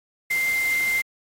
sine tone in noise, 2093 Hz, C7, in tune, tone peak -20 dBFS, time 0.3-1.02 s, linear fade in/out 10 ms, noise white, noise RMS -34 dBFS, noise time 0.3-1.02 s, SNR +11 dB, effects AAC 48 kbps

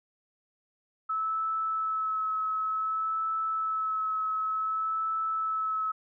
sine tone with vibrato, 1300 Hz, E6, 24 cents flat, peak -27 dBFS, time 1.09-5.92 s, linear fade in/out 10 ms, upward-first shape sine, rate 0.55 Hz, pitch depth 15 cents each way, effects none

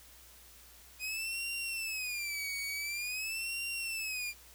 sawtooth tone with vibrato, 2489 Hz, D#7, in tune, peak -32 dBFS, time 0.99-4.34 s, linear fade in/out 50 ms, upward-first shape sine, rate 0.47 Hz, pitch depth 180 cents each way, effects added 60 Hz sine -61 dBFS peak until 4.54 s + white hiss -57 dBFS RMS until 4.54 s

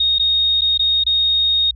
sine tone with dropouts, 3721 Hz, A#7, 4 cents flat, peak -13 dBFS, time 0-1.71 s, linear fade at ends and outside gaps 5 ms, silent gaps 0.185-0.195 / 0.61-0.617 / 0.777-0.793 / 1.038-1.064 s, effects added 60 Hz sine -35 dBFS peak until 1.75 s

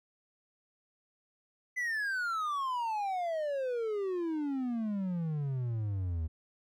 triangle exponential sweep, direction down, 2027 to 77.4 Hz, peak -29 dBFS, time 1.76-6.28 s, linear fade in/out 20 ms, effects none

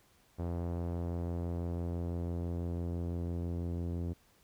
sawtooth tone with low-pass filter sweep, 86 Hz, F2, 26 cents flat, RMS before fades -36 dBFS, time 0.38-4.14 s, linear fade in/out 20 ms, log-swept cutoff 710 to 380 Hz, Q 0.98, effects pink hiss -67 dBFS RMS until 4.43 s

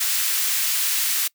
white high-pass noise, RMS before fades -22 dBFS, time 0-1.28 s, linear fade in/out 10 ms, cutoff 1700 Hz, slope 12 dB/octave, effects noise-tail reverb RT60 0.1 s tail -23 dB re dry

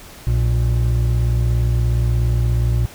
triangle tone pair together, 60.71 / 117.7 Hz, B1 / A#2, -29 / +17 cents, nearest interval major seventh, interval 1146 cents, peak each -15 dBFS, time 0.27-2.86 s, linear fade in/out 0 ms, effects pink hiss -40 dBFS RMS until 2.94 s

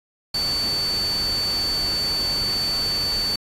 sine tone in noise, 4500 Hz, C#8, 25 cents sharp, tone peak -21 dBFS, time 0.34-3.36 s, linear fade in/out 5 ms, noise pink, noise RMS -31 dBFS, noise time 0.34-3.36 s, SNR +7 dB, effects resampled to 32000 Hz

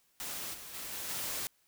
white noise with level steps, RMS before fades -40 / -47 / -42 / -40 / -37 dBFS, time 0.2-1.47 s, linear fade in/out 0 ms, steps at 0.53 / 0.73 / 0.91 / 1.08 s, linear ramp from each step 20 ms, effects white hiss -71 dBFS RMS until 1.67 s

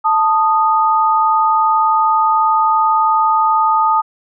sine tone pair together, 881.7 / 1239 Hz, A5 / D#6, +3 / -8 cents, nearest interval tritone, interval 589 cents, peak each -13 dBFS, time 0.04-4.02 s, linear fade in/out 20 ms, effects none

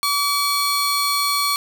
sawtooth tone pair together, 1144 / 4313 Hz, D6 / C#8, -46 / -48 cents, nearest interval octave + major seventh, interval 2298 cents, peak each -16 / -19 dBFS, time 0.03-1.56 s, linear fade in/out 0 ms, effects none

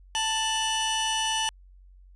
sawtooth tone pair together, 884.2 / 2951 Hz, A5 / F#7, +8 / -5 cents, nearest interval octave + major sixth, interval 2087 cents, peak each -24 dBFS, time 0.15-1.49 s, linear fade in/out 0 ms, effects added 46 Hz sine -49 dBFS peak until 2.15 s + resampled to 24000 Hz

